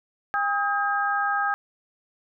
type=tone cluster; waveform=sine; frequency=807 / 1264 / 1609 Hz; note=G#5 / D#6 / G6; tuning=-50 / +27 / +45 cents; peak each=-26 dBFS; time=0.34-1.54 s; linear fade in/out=0 ms; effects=none